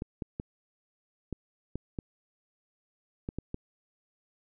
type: clicks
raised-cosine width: 3 ms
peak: -21 dBFS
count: 9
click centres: 0.021 / 0.222 / 0.399 / 1.327 / 1.756 / 1.988 / 3.289 / 3.386 / 3.544 s
effects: none